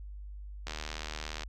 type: click train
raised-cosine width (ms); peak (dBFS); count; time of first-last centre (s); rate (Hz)
0.2; -20; 60; 0.67-1.434; 77.2
effects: added 50 Hz sine -41 dBFS peak until 1.48 s